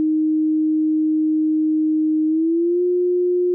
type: tone with pitch glide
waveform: sine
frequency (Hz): 311.1 to 357.4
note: D#4 to F4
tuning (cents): 0 to +40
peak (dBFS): -15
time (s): 0-3.54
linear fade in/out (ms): 0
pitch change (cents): +240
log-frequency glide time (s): 2.27-2.82
effects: none